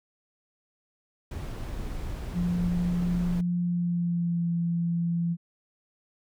brown noise, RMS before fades -34 dBFS, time 1.31-3.41 s, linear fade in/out 5 ms
sine tone with pitch glide, 175.4 to 170.11 Hz, F3 to F3, +8 to -45 cents, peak -24 dBFS, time 2.33-5.37 s, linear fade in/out 50 ms, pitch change -53 cents, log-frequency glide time 3.58-4.51 s
effects none

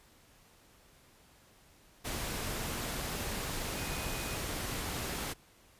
sine tone in noise, 2489 Hz, D#7, in tune, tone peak -47 dBFS, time 3.75-4.37 s, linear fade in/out 20 ms, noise pink, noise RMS -37 dBFS, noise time 2.04-5.34 s, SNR -13 dB, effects pink hiss -62 dBFS RMS until 5.79 s + resampled to 32000 Hz

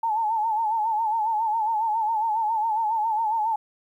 sine tone with vibrato, 880 Hz, A5, in tune, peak -21 dBFS, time 0.03-3.56 s, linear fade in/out 5 ms, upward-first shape sine, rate 7.3 Hz, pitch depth 81 cents each way, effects 10-bit

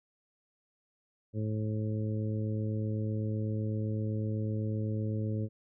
harmonic tone, 107.9 Hz, A2, 33 cents flat, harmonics 1 / 2 / 3 / 4 / 5, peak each -31 / -37 / -41 / -43 / -45 dBFS, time 1.33-5.49 s, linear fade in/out 50 ms, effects none

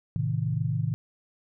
sine chord, A diminished, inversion none, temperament just, 110 / 132 / 158.4 Hz, A2 / C3 / Eb3, 0 / +16 / +31 cents, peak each -29 dBFS, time 0.16-0.94 s, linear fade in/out 0 ms, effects none

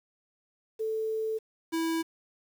sine / square tone pair in turn, 440 / 327.3 Hz, A4 / E4, 0 / -12 cents, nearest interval perfect fourth, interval 512 cents, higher first, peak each -28 dBFS, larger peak neither, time 0.79-1.39 / 1.72-2.03 s, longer first, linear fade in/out 20 ms, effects 9-bit

